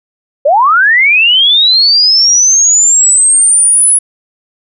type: linear sweep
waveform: sine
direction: up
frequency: 531 to 10350 Hz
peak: -4 dBFS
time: 0.45-3.99 s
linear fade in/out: 10 ms
effects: none